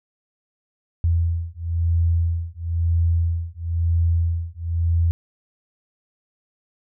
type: beating tone pair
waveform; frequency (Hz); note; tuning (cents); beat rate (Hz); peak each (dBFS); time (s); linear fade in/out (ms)
sine; 83.6 / 84.6; E2 / E2; +25 / +45; 1; -21; 1.04-5.11; 0
effects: none